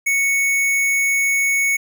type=tone; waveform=square; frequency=2217 Hz; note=C#7; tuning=in tune; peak=-16 dBFS; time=0.06-1.77 s; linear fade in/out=10 ms; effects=none